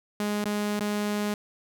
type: tone with dropouts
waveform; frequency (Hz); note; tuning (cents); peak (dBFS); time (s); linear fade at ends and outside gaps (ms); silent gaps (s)
sawtooth; 207.7; G#3; 0; -22; 0.2-1.34; 2; 0.443-0.456 / 0.795-0.807
effects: none